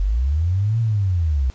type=linear two-way sweep; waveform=sine; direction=up then down; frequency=43.65 to 116.5 to 61.7 Hz; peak=-16 dBFS; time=0-1.5 s; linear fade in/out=0 ms; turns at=0.8 s; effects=pink hiss -50 dBFS RMS until 1.54 s + resampled to 16000 Hz